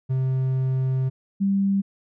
triangle / sine tone pair in turn, 131 / 196.74 Hz, C3 / G3, +2 / +7 cents, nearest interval perfect fifth, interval 705 cents, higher second, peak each -18 dBFS, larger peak neither, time 0.09-1.1 / 1.4-1.82 s, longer first, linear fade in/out 20 ms, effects none

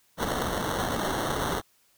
violet noise with sample-and-hold, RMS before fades -29 dBFS, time 0.17-1.62 s, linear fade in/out 50 ms, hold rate 2450 Hz, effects white hiss -65 dBFS RMS until 1.97 s

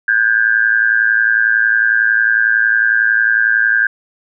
sine tone with amplitude modulation, 1595 Hz, G6, 30 cents sharp, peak -6 dBFS, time 0.08-3.87 s, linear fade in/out 5 ms, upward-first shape sine, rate 111 Hz, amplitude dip 85%, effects none

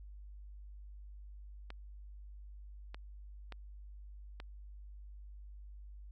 clicks, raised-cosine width 0.3 ms, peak -30 dBFS, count 4, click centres 1.704 / 2.945 / 3.523 / 4.401 s, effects added 50 Hz sine -48 dBFS peak until 6.11 s

